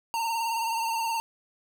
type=tone with vibrato; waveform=square; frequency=912 Hz; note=A#5; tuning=38 cents flat; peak=-27 dBFS; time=0.14-1.2 s; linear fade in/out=0 ms; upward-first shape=triangle; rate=19 Hz; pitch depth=52 cents each way; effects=none